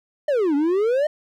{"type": "exponential two-way sweep", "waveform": "triangle", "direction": "down then up", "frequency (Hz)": [622.3, 277.2, 622.3], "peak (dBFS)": -15, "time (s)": [0.28, 1.07], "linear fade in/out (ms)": 5, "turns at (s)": 0.55, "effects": []}